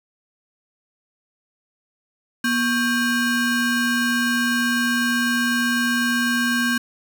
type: ring-modulated tone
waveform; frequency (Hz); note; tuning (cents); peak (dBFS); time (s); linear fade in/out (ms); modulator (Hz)
square; 672; E5; +33; -16; 2.44-6.78; 5; 914
effects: none

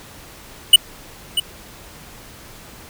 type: tone with echo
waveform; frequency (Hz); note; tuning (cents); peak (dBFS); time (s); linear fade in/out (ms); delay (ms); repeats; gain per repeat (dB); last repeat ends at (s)
square; 2953; F#7; -4; -3; 0.73-0.76; 5; 640; 1; -12; 1.4
effects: pink hiss -41 dBFS RMS until 2.89 s

